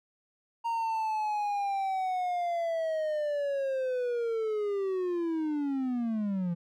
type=linear sweep; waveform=triangle; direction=down; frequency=931 to 168 Hz; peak=-26 dBFS; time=0.64-6.55 s; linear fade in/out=20 ms; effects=none